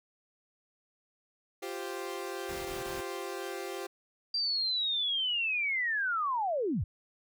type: chord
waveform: sawtooth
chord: F suspended second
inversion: none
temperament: equal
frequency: 349.2 / 392 / 523.3 Hz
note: F4 / G4 / C5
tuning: 0 / 0 / 0 cents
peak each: -37 / -35 / -39 dBFS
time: 1.62-3.87 s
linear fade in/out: 10 ms
type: noise bursts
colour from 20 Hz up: pink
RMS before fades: -44 dBFS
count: 3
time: 2.49-3.01 s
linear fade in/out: 0 ms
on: 160 ms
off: 20 ms
type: linear sweep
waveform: sine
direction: down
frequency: 4749 to 60.1 Hz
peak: -28 dBFS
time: 4.34-6.84 s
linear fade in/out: 5 ms
effects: none